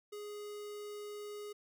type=tone with notch filter; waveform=square; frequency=415.3 Hz; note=G#4; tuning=in tune; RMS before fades=-45 dBFS; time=0.12-1.53 s; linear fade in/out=10 ms; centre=1700 Hz; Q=1.7; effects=none